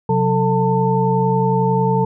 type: tone cluster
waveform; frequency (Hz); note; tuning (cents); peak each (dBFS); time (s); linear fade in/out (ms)
sine; 131 / 182 / 444.1 / 895; C3 / F#3 / A4 / A5; +2 / -28 / +16 / +29; -19; 0.09-2.05; 5
effects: none